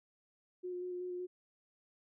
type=tone with vibrato; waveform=sine; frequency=360 Hz; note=F#4; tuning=47 cents flat; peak=-38 dBFS; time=0.63-1.27 s; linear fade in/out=20 ms; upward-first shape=square; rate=5.3 Hz; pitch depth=12 cents each way; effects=none